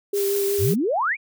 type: noise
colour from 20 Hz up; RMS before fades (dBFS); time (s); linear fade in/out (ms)
blue; -29; 0.13-0.76; 50
type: tone with vibrato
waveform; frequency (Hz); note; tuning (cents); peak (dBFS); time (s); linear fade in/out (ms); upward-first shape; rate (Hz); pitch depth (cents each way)
sine; 400; G4; +35; -20; 0.13-0.74; 5; triangle; 5.4; 26
type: exponential sweep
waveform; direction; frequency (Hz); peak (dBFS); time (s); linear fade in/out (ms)
sine; up; 76.9 to 2486; -19; 0.58-1.17; 50
effects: none